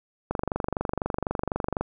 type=click train; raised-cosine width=1 ms; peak=-12 dBFS; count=37; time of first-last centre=0.31-1.81 s; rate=24 Hz; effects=none